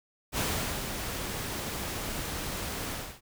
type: noise with ADSR envelope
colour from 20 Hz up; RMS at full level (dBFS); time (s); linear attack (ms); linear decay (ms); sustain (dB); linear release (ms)
pink; -29; 0.32-3.21; 58; 430; -6; 290
effects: none